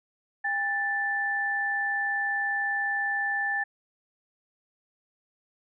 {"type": "tone pair together", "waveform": "sine", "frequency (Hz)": [805.6, 1760], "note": ["G5", "A6"], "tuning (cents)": [47, 0], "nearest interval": "octave + major second", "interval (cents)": 1353, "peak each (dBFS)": [-32, -26], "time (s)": [0.44, 3.64], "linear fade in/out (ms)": 10, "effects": []}